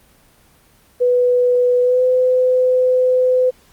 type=tone with pitch glide; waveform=sine; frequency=493.9 to 507.2 Hz; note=B4 to B4; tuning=0 to +46 cents; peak=-11 dBFS; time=1-3.51 s; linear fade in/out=20 ms; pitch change=+46 cents; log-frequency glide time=1.82-2.03 s; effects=pink hiss -52 dBFS RMS until 3.72 s + Opus 24 kbps